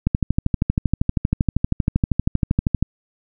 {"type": "click train", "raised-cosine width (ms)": 5, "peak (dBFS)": -4, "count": 36, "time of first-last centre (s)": [0.07, 2.826], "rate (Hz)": 12.7, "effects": []}